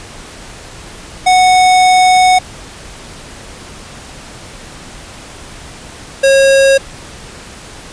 square tone pair in turn, 738 / 543.5 Hz, F#5 / C#5, -5 / -34 cents, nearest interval perfect fourth, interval 529 cents, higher first, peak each -6 dBFS, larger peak neither, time 1.26-2.39 / 6.23-6.78 s, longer first, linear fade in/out 10 ms, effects pink hiss -32 dBFS RMS until 7.92 s + resampled to 22050 Hz

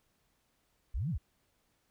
sine linear two-way sweep, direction up then down, 32.35 to 182.9 to 32.35 Hz, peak -31 dBFS, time 0.94-1.18 s, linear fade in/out 10 ms, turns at 1.1 s, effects pink hiss -75 dBFS RMS until 1.9 s

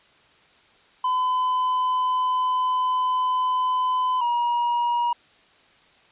triangle tone pair in turn, 1012 / 955.2 Hz, B5 / A#5, +42 / +42 cents, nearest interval minor second, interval 100 cents, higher first, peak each -18 dBFS, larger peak neither, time 1.04-4.21 / 4.21-5.13 s, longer first, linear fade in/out 5 ms, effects white hiss -56 dBFS RMS until 6.11 s + resampled to 8000 Hz

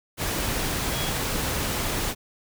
sine tone in noise, 3322 Hz, G#7, in tune, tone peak -33 dBFS, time 0.92-1.13 s, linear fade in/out 50 ms, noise pink, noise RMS -27 dBFS, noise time 0.17-2.15 s, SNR -9 dB, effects none

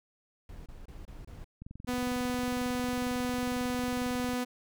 brown noise bursts, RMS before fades -45 dBFS, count 5, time 0.49-1.444 s, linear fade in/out 2 ms, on 170 ms, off 26 ms
click train, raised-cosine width 5 ms, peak -31 dBFS, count 61, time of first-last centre 1.62-4.335 s, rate 22.1 Hz
sawtooth tone, 248.2 Hz, B3, 9 cents sharp, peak -26 dBFS, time 1.87-4.45 s, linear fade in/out 20 ms
effects none

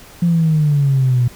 sine exponential sweep, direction down, 174.61 to 120.3 Hz, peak -10 dBFS, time 0.22-1.28 s, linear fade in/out 5 ms, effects tanh soft clip ceiling -6 dBFS + pink hiss -41 dBFS RMS until 1.35 s

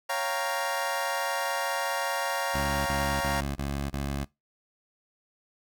25% pulse chord, G half-diminished seventh, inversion second, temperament equal, 554.4 / 698.5 / 784 / 932.3 Hz, Db5 / F5 / G5 / Bb5, 0 / 0 / 0 / 0 cents, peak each -29 / -30 / -33 / -28 dBFS, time 0.09-3.41 s, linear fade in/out 10 ms
15% pulse tone bursts, 69.9 Hz, C#2, 15 cents sharp, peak -23 dBFS, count 5, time 2.54-4.248 s, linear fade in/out 10 ms, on 320 ms, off 27 ms
effects noise-tail reverb RT60 0.2 s tail -21 dB re dry

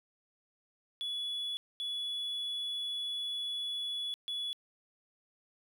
triangle tone bursts at uneven times, 3407 Hz, G#7, 44 cents sharp, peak -32 dBFS, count 3, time 1.01-1.57 / 1.8-4.14 / 4.28-4.53 s, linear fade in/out 0 ms, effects tanh soft clip ceiling -28 dBFS + 11-bit

